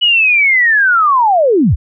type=linear sweep; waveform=sine; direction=down; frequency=2960 to 43.92 Hz; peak=-7 dBFS; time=0.01-1.76 s; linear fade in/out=20 ms; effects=none